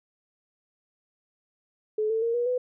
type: tone with pitch steps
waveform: sine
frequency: 429.6 / 446 / 463.1 / 480.8 / 499.2 Hz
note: A4 / A4 / A#4 / B4 / B4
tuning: -41 / +23 / -11 / -46 / +19 cents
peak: -23 dBFS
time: 1.98-2.58 s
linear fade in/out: 5 ms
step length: 120 ms
effects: none